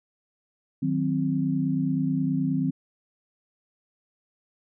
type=chord; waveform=sine; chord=C diminished; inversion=first; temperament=equal; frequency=155.56 / 185 / 261.6 Hz; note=Eb3 / Gb3 / C4; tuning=0 / 0 / 0 cents; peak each=-27 / -29 / -25 dBFS; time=0.82-2.71 s; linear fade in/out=10 ms; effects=none